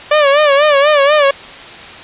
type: tone with vibrato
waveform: sawtooth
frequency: 580 Hz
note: D5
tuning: 22 cents flat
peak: -3 dBFS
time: 0.11-1.31 s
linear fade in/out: 5 ms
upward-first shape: sine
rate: 4.1 Hz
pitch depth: 93 cents each way
effects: white hiss -31 dBFS RMS until 2.03 s + resampled to 8000 Hz